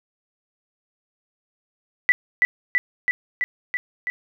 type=tone with echo; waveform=sine; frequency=1975.5 Hz; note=B6; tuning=in tune; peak=-11 dBFS; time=2.09-2.12 s; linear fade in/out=0 ms; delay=330 ms; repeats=6; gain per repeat=-2 dB; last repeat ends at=4.1 s; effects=none